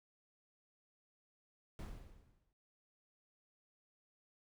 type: noise with exponential decay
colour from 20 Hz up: brown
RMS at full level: -42 dBFS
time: 1.79-2.53 s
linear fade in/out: 1 ms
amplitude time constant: 160 ms
effects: none